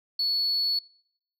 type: tone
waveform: sine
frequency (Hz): 4411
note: C#8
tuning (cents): -9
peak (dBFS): -22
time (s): 0.19-0.79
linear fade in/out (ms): 5
effects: noise-tail reverb RT60 0.7 s tail -24 dB re dry + tanh soft clip ceiling -20 dBFS